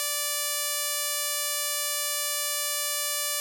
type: tone with band-pass filter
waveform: sawtooth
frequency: 585 Hz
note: D5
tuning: 7 cents flat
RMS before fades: -29 dBFS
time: 0-3.4 s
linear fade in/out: 0 ms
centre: 11000 Hz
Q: 0.72
effects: none